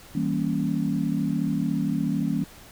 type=chord; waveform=sine; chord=E diminished seventh; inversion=none; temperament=equal with one note detuned; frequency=162.17 / 196 / 233.1 / 277.2 Hz; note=E3 / G3 / Bb3 / Db4; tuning=-28 / 0 / 0 / 0 cents; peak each=-28 dBFS; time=0.15-2.44 s; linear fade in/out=5 ms; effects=pink hiss -48 dBFS RMS until 2.71 s